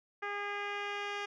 10% pulse tone with low-pass filter sweep, 407.5 Hz, G#4, 33 cents flat, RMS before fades -38 dBFS, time 0.22-1.26 s, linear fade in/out 10 ms, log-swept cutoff 1900 to 3900 Hz, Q 1.5, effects none

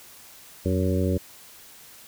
harmonic tone with a mistuned harmonic, 93 Hz, F#2, 9 cents sharp, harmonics 1 / 2 / 3 / 4 / 5 / 6, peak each -24 / -27 / -29 / -30 / -31 / -32 dBFS, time 0.65-1.18 s, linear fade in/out 10 ms, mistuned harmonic 1, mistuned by -100 cents, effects white hiss -48 dBFS RMS until 2.07 s

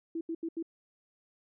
sine tone bursts, 329.6 Hz, E4, in tune, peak -32 dBFS, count 4, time 0.15-0.627 s, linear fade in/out 5 ms, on 60 ms, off 79 ms, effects none

